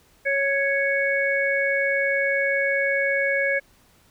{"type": "harmonic tone", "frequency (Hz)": 554.4, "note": "C#5", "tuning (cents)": 0, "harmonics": [1, 3, 4], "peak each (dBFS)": [-24, -24, -24], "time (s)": [0.25, 3.6], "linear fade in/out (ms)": 20, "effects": ["pink hiss -58 dBFS RMS until 4.1 s"]}